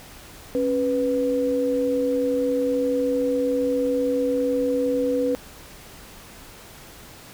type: tone pair together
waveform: sine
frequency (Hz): 273.7 / 493.9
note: C#4 / B4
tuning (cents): -22 / 0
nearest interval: minor seventh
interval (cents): 1022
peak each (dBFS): -24 / -21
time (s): 0.55-5.35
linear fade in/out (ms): 0
effects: pink hiss -44 dBFS RMS until 7.33 s